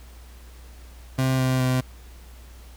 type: tone with pitch steps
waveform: 30% pulse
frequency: 131 / 129.57 / 128.16 Hz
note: C3 / C3 / C3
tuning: +2 / -17 / -35 cents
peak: -17 dBFS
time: 1.18-1.81 s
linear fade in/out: 10 ms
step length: 210 ms
effects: added 60 Hz sine -42 dBFS peak until 2.76 s + pink hiss -52 dBFS RMS until 2.76 s